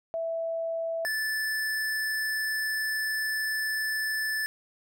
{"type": "tone pair in turn", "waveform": ["sine", "square"], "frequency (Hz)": [659.3, 1748.5], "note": ["E5", "A6"], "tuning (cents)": [0, -11], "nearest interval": "octave + perfect fourth", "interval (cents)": 1689, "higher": "second", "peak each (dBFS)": -28, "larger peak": "neither", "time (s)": [[0.14, 1.05], [1.05, 4.46]], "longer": "second", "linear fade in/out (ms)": 0, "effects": []}